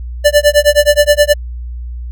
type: tone with tremolo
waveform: square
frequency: 587.3 Hz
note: D5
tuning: in tune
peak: -4 dBFS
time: 0.24-1.34 s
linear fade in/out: 20 ms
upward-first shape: sine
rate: 9.5 Hz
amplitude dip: 100%
effects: added 60 Hz sine -21 dBFS peak until 2.11 s